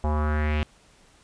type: tone with low-pass filter sweep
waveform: square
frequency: 75.7 Hz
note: D#2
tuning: 47 cents flat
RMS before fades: -24 dBFS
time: 0.04-0.63 s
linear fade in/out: 0 ms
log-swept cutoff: 840 to 2900 Hz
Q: 3.3
effects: pink hiss -57 dBFS RMS until 1.23 s + resampled to 22050 Hz